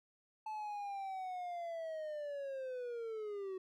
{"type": "linear sweep", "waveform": "triangle", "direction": "down", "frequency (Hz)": [872, 371.2], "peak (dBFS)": -38, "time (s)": [0.46, 3.58], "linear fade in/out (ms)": 5, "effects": []}